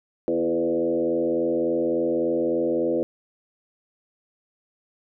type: tone with frequency modulation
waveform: sine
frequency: 419.2 Hz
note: G#4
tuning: 16 cents sharp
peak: -20 dBFS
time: 0.28-3.03 s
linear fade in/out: 0 ms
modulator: 83.5 Hz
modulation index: 1.8
effects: none